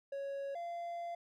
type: tone pair in turn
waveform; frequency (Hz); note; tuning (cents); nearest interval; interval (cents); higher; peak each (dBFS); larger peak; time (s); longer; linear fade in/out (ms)
triangle; 554.4 / 687.8; C#5 / F5; 0 / -27; major third; 373; second; -36 / -37; first; 0.12-0.55 / 0.55-1.15; second; 5
effects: none